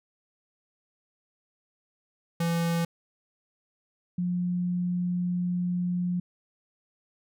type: tone pair in turn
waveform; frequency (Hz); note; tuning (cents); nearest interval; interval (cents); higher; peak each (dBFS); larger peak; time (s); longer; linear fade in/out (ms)
square / sine; 168.4 / 177.92; E3 / F3; +37 / +32; minor second; 95; second; -25; neither; 2.4-2.85 / 4.18-6.2; second; 5
effects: none